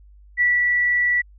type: tone with ADSR envelope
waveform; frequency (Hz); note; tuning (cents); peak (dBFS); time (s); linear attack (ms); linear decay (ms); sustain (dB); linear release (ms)
sine; 1954; B6; -19; -14; 0.37-1.22; 39; 200; -2; 16
effects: added 50 Hz sine -45 dBFS peak until 1.38 s